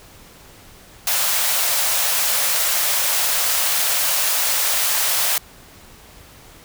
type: high-pass noise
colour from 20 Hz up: white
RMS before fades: -19 dBFS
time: 1.07-5.38 s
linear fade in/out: 2 ms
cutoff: 510 Hz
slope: 48 dB/octave
effects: pink hiss -45 dBFS RMS until 6.64 s